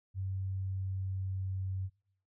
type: tone with pitch glide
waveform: sine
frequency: 95.5 to 94.84 Hz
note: G2 to F#2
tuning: -45 to +43 cents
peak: -33 dBFS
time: 0.14-1.9 s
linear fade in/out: 50 ms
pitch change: -12 cents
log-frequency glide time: 0.47-1.67 s
effects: noise-tail reverb RT60 0.7 s tail -26 dB re dry